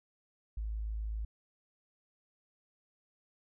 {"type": "tone", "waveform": "sine", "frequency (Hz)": 53.8, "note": "A1", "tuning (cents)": -38, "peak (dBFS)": -34, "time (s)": [0.57, 1.25], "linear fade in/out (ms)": 5, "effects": []}